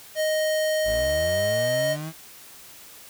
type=tone; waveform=square; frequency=622.3 Hz; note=D#5; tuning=in tune; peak=-22 dBFS; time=0.15-1.97 s; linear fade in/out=50 ms
type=linear sweep; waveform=35% pulse; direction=up; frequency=47.67 to 163.6 Hz; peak=-29 dBFS; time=0.84-2.13 s; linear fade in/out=50 ms
effects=white hiss -46 dBFS RMS until 3.09 s